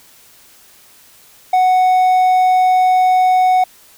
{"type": "tone", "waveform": "triangle", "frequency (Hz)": 740, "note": "F#5", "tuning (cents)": 0, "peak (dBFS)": -7, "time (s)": [1.53, 3.64], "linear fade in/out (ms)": 5, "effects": ["white hiss -46 dBFS RMS until 3.97 s"]}